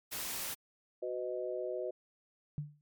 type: noise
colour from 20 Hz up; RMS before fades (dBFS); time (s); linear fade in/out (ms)
white; -39; 0.11-0.55; 20
type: chord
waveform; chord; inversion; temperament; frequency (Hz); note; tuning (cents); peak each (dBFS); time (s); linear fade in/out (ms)
sine; B major; second; equal with one note detuned; 370 / 503.4 / 622.3; F#4 / B4 / D#5; 0 / +33 / 0; -39; 1.02-1.91; 10
type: tone with exponential decay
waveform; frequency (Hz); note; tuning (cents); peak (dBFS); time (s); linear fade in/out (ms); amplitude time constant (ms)
sine; 147.8; D3; +11; -31; 2.58-2.81; 0; 49
effects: MP3 96 kbps